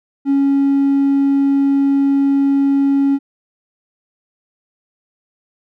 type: tone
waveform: triangle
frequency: 277.2 Hz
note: C#4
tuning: in tune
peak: -8 dBFS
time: 0.25-3.19 s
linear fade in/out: 50 ms
effects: tanh soft clip ceiling -6 dBFS